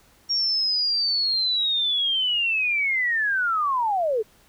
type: linear sweep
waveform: sine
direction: down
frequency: 5588 to 407.8 Hz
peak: -20 dBFS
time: 0.29-4.23 s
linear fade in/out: 20 ms
effects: pink hiss -57 dBFS RMS until 4.48 s

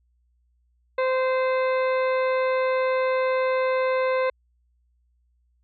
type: harmonic tone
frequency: 518 Hz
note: C5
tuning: 17 cents flat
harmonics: 1 / 2 / 3 / 4 / 5 / 7 / 8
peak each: -21 / -28 / -34 / -33 / -39 / -45 / -48 dBFS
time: 0.98-4.3 s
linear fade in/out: 5 ms
effects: added 60 Hz sine -63 dBFS peak until 5.63 s

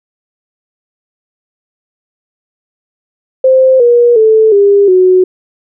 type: tone with pitch steps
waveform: sine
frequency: 522 / 478.7 / 438.9 / 402.5 / 369.1 Hz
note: C5 / A#4 / A4 / G4 / F#4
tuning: -4 / +46 / -4 / +46 / -4 cents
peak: -3 dBFS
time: 3.44-5.24 s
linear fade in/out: 5 ms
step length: 360 ms
effects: none

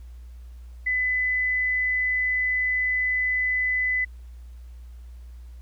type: tone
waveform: sine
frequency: 2006 Hz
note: B6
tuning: 26 cents sharp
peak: -21 dBFS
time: 0.86-4.05 s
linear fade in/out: 10 ms
effects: added 60 Hz sine -39 dBFS peak until 5.61 s + pink hiss -63 dBFS RMS until 5.61 s

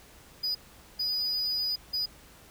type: tone bursts at uneven times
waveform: triangle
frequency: 4946 Hz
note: D#8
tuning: 11 cents flat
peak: -26 dBFS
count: 3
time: 0.43-0.55 / 0.99-1.76 / 1.93-2.06 s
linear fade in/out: 10 ms
effects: added 59 Hz sine -61 dBFS peak until 2.5 s + pink hiss -54 dBFS RMS until 2.5 s

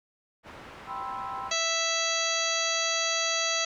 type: low-pass noise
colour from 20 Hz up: white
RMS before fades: -46 dBFS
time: 0.43-1.56 s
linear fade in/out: 50 ms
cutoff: 1600 Hz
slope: 12 dB/octave
type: chord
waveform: sine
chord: C major seventh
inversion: second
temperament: equal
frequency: 784 / 987.8 / 1046.5 / 1318.5 Hz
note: G5 / B5 / C6 / E6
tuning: 0 / 0 / 0 / 0 cents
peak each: -38 dBFS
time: 0.86-1.52 s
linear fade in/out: 50 ms
type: harmonic tone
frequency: 659.3 Hz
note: E5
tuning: in tune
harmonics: 1 / 2 / 3 / 4 / 5 / 6 / 7 / 9 / 10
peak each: -34 / -34 / -34 / -34 / -34 / -34 / -34 / -34 / -34 dBFS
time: 1.51-3.65 s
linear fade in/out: 5 ms
effects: none

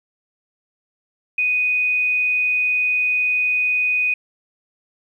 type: tone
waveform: sine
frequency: 2489 Hz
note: D#7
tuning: in tune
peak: -16 dBFS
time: 1.38-4.14 s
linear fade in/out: 5 ms
effects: 9-bit

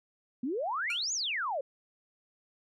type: exponential two-way sweep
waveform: sine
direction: up then down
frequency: 232.4 to 7040 to 508 Hz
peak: -30 dBFS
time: 0.43-1.61 s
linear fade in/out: 5 ms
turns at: 1.13 s
type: tone with exponential decay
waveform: sawtooth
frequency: 1409 Hz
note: F6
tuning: 15 cents sharp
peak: -31 dBFS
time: 0.9-1.05 s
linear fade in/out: 2 ms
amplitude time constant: 32 ms
effects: resampled to 24000 Hz

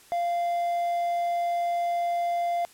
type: tone with quantisation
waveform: triangle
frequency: 693 Hz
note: F5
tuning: 14 cents flat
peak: -22 dBFS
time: 0.12-2.65 s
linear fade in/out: 0 ms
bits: 8
effects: white hiss -54 dBFS RMS until 2.73 s + low-pass 12000 Hz 12 dB/octave

